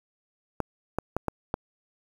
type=clicks; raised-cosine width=1 ms; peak=-12 dBFS; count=5; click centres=0.603 / 0.986 / 1.166 / 1.283 / 1.541 s; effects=7-bit